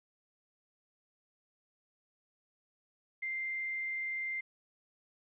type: tone with quantisation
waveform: sine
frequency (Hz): 2093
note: C7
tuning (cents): 0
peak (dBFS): -34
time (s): 3.22-4.41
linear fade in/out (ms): 10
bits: 10
effects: resampled to 8000 Hz